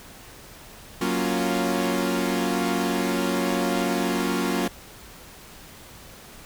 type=chord; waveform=sawtooth; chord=Gb major seventh; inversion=none; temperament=equal; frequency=185 / 233.1 / 277.2 / 349.2 Hz; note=Gb3 / Bb3 / Db4 / F4; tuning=0 / 0 / 0 / 0 cents; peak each=-24 dBFS; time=1.01-4.68 s; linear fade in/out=5 ms; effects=pink hiss -45 dBFS RMS until 6.45 s